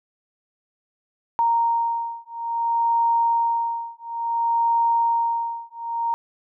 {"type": "beating tone pair", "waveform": "sine", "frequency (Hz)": [929, 929.58], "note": ["A#5", "A#5"], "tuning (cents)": [-6, -5], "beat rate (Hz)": 0.58, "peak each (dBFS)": -22, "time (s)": [1.39, 6.14], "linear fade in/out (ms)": 0, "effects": []}